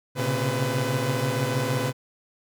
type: tone cluster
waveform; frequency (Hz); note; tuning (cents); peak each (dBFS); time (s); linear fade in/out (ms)
sawtooth; 116.8 / 131.6 / 137.9 / 502; A#2 / C3 / C#3 / B4; +4 / +10 / -9 / +28; -25; 0.15-1.93; 50
effects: none